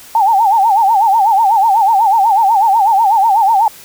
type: tone with vibrato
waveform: sine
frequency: 843 Hz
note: G#5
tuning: 26 cents sharp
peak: -7 dBFS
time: 0.15-3.68 s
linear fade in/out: 2 ms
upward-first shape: sine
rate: 8.1 Hz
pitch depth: 170 cents each way
effects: white hiss -37 dBFS RMS until 3.84 s